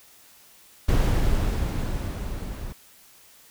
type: noise with level ramp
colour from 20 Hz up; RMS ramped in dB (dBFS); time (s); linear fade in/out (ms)
brown; -19 to -34; 0.88-2.73; 10
effects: white hiss -53 dBFS RMS until 3.5 s